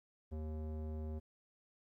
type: tone with low-pass filter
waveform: square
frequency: 77.7 Hz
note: D#2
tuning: 2 cents flat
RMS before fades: -42 dBFS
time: 0.31-1.2 s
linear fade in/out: 20 ms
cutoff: 520 Hz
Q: 1.1
effects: 13-bit